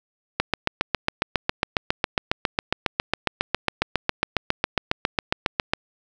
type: click train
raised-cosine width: 0.3 ms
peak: -3 dBFS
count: 40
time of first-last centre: 0.4-5.735 s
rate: 7.31 Hz
effects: none